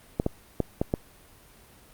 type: clicks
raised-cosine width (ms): 2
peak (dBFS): -10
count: 5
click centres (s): 0.199 / 0.264 / 0.603 / 0.815 / 0.939
effects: pink hiss -54 dBFS RMS until 1.93 s + Opus 32 kbps